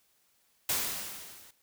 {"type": "noise with level ramp", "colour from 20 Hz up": "white", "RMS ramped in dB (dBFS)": [-28, -55], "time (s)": [0.69, 1.51], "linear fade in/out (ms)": 5, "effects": ["white hiss -70 dBFS RMS until 1.62 s"]}